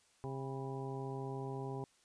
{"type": "harmonic tone with a mistuned harmonic", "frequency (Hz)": 133.9, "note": "C3", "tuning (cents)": 40, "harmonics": [1, 2, 3, 4, 5, 6, 7], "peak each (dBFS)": [-42, -48, -44, -55, -54, -49, -51], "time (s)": [0.24, 1.84], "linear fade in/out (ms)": 0, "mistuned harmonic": 7, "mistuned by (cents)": 77, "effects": ["white hiss -70 dBFS RMS until 2.04 s", "resampled to 22050 Hz"]}